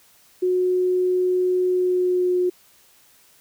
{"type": "tone with pitch glide", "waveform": "sine", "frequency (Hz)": [365.1, 360.9], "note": ["F#4", "F#4"], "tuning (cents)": [-23, -43], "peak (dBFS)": -17, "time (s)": [0.42, 2.5], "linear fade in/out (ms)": 10, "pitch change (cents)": -20, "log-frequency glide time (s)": [1.67, 2.36], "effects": ["white hiss -55 dBFS RMS until 3.4 s"]}